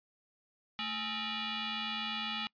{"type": "tone with frequency modulation", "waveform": "sine", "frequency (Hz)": 220, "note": "A3", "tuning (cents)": 0, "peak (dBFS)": -34, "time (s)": [0.79, 2.47], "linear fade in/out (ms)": 0, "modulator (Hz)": 528, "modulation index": 7, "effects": ["noise-tail reverb RT60 0.1 s tail -25 dB re dry", "resampled to 11025 Hz"]}